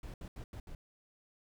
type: noise bursts at uneven times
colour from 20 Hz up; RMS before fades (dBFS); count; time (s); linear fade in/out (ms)
brown; -45; 5; 0.03-0.14 / 0.21-0.28 / 0.36-0.44 / 0.53-0.6 / 0.67-0.75; 2
effects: none